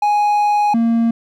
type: tone pair in turn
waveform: triangle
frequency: 830.6 / 230.5 Hz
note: G#5 / A#3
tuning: 0 / -19 cents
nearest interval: octave + minor seventh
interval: 2219 cents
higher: first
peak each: -10 / -10 dBFS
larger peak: neither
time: 0.02-0.74 / 0.74-1.11 s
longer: first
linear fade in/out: 5 ms
effects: none